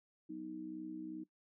harmonic tone, 62.6 Hz, B1, 24 cents sharp, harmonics 3 / 4 / 5, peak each -52 / -51 / -43 dBFS, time 0.29-1.24 s, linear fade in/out 10 ms, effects noise-tail reverb RT60 0.1 s tail -18 dB re dry

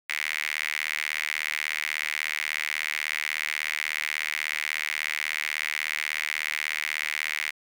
sawtooth tone with high-pass filter, 76.4 Hz, D#2, 31 cents flat, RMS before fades -30 dBFS, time 0.09-7.51 s, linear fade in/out 10 ms, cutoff 2100 Hz, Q 5.1, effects none

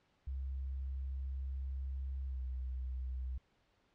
sine tone with pitch glide, 66.6 to 63.74 Hz, C2 to C2, +31 to -45 cents, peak -37 dBFS, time 0.27-3.38 s, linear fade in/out 5 ms, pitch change -76 cents, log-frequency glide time 2.25-2.42 s, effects pink hiss -74 dBFS RMS until 3.94 s + low-pass 4000 Hz 12 dB/octave

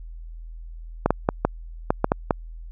clicks, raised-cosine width 1 ms, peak -3 dBFS, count 8, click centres 1.06 / 1.106 / 1.289 / 1.45 / 1.905 / 2.044 / 2.119 / 2.308 s, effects added 41 Hz sine -35 dBFS peak until 2.71 s

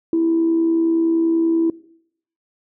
sine tone with amplitude modulation, 329.7 Hz, E4, in tune, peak -12 dBFS, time 0.13-1.7 s, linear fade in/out 2 ms, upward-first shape sine, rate 70.5 Hz, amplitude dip 35%, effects noise-tail reverb RT60 0.7 s tail -21 dB re dry + tanh soft clip ceiling -9 dBFS

